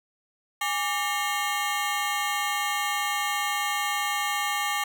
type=ring-modulated tone; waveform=20% pulse; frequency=996 Hz; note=B5; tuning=14 cents sharp; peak=-17 dBFS; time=0.61-4.84 s; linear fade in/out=5 ms; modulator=173 Hz; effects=none